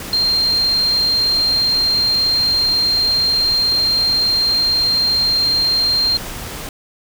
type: tone in noise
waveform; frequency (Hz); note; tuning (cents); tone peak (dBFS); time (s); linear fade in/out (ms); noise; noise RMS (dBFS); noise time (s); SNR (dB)
sine; 4186; C8; 0; -13; 0.13-6.17; 2; pink; -29; 0-6.69; +13
effects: none